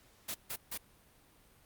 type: noise bursts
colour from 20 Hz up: white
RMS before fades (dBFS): -39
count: 3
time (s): 0.28-0.778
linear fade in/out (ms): 10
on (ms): 66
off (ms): 150
effects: pink hiss -64 dBFS RMS until 1.65 s + Opus 48 kbps